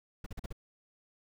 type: noise bursts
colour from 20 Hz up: brown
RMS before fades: -38 dBFS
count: 5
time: 0.24-0.527 s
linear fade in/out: 5 ms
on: 23 ms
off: 43 ms
effects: none